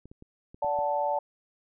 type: clicks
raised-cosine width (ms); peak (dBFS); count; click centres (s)
3; -34; 6; 0.056 / 0.115 / 0.224 / 0.545 / 0.646 / 0.789
type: chord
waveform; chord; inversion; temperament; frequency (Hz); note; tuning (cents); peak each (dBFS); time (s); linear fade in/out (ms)
sine; D major; none; equal with one note detuned; 579.6 / 740 / 880; D5 / F#5 / A5; -23 / 0 / 0; -29 / -32 / -28; 0.62-1.19; 5
effects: none